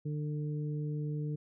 harmonic tone, 149.5 Hz, D3, 31 cents sharp, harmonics 1 / 2 / 3, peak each -33 / -43 / -45 dBFS, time 0.05-1.36 s, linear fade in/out 10 ms, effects none

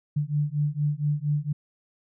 sine beating tone pair, 145.5 / 149.8 Hz, D3 / D3, -16 / +35 cents, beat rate 4.3 Hz, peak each -26 dBFS, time 0.16-1.53 s, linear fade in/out 10 ms, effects none

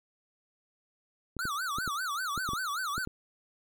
clicks, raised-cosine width 3 ms, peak -25 dBFS, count 9, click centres 1.367 / 1.454 / 1.785 / 1.877 / 2.377 / 2.49 / 2.534 / 2.98 / 3.074 s
square tone with vibrato, 1318.5 Hz, E6, in tune, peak -32 dBFS, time 1.39-3.05 s, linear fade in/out 0 ms, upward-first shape sine, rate 5.1 Hz, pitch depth 270 cents each way
effects none

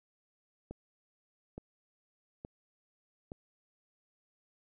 click train, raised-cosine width 2 ms, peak -29 dBFS, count 4, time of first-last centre 0.71-3.319 s, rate 1.15 Hz, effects none

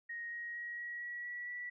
sine tone with pitch steps, 1873 / 1886 / 1899.1 / 1912.4 / 1925.7 / 1939.1 / 1952.5 Hz, A#6 / A#6 / A#6 / A#6 / B6 / B6 / B6, +8 / +20 / +32 / +44 / -44 / -32 / -20 cents, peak -40 dBFS, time 0.09-1.7 s, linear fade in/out 10 ms, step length 230 ms, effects none

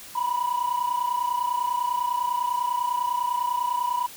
sine tone pair together, 964 / 994 Hz, B5 / B5, -42 / +11 cents, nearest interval minor second, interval 53 cents, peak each -24 dBFS, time 0.15-4.07 s, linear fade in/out 10 ms, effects tanh soft clip ceiling -19 dBFS + white hiss -43 dBFS RMS until 4.16 s

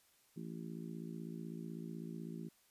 harmonic tone, 56 Hz, A1, 31 cents sharp, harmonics 3 / 4 / 5 / 6 / 7, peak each -46 / -48 / -54 / -52 / -56 dBFS, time 0.36-2.49 s, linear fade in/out 10 ms, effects white hiss -71 dBFS RMS until 2.7 s + resampled to 32000 Hz

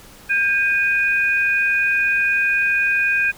sine tone pair together, 1600 / 2476 Hz, G6 / D#7, +35 / -9 cents, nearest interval minor sixth, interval 756 cents, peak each -18 dBFS, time 0.29-3.32 s, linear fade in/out 20 ms, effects pink hiss -44 dBFS RMS until 3.37 s

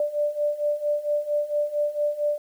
sine beating tone pair, 587.3 / 591.7 Hz, D5 / D5, 0 / +13 cents, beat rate 4.4 Hz, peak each -27 / -24 dBFS, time 0-2.38 s, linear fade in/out 2 ms, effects 9-bit

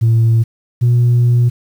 sine tone pair in turn, 114 / 120.76 Hz, A#2 / B2, -38 / -38 cents, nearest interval minor second, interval 100 cents, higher second, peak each -6 dBFS, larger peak neither, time 0.01-0.44 / 0.81-1.5 s, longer second, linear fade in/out 20 ms, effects tanh soft clip ceiling -6 dBFS + 7-bit

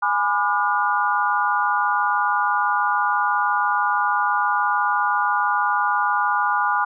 sine chord, G# diminished seventh, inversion none, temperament just, 830.6 / 996.7 / 1196.1 / 1435.3 Hz, G#5 / B5 / D6 / F6, 0 / +16 / +31 / +47 cents, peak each -23 dBFS, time 0.02-6.85 s, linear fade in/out 10 ms, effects none

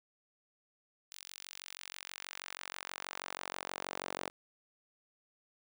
sawtooth tone with high-pass filter sweep, 46.25 Hz, F#1, in tune, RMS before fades -45 dBFS, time 1.11-4.3 s, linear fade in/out 10 ms, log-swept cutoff 4200 to 480 Hz, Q 0.86, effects none

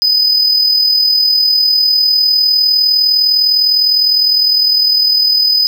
triangle tone with amplitude modulation, 5000 Hz, D#8, 8 cents sharp, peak -5 dBFS, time 0.02-5.67 s, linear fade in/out 0 ms, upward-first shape sine, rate 39.8 Hz, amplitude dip 45%, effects none

